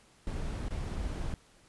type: noise with dropouts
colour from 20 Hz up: brown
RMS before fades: -35 dBFS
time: 0.27-1.34 s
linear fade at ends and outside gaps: 1 ms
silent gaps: 0.685-0.707 s
effects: pink hiss -62 dBFS RMS until 1.68 s + resampled to 24000 Hz